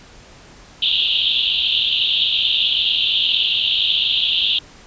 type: band-pass noise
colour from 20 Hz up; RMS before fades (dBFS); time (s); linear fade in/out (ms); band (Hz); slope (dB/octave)
white; -18; 0.82-4.59; 5; 2800 to 3800; 96
effects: pink hiss -44 dBFS RMS until 4.86 s + resampled to 16000 Hz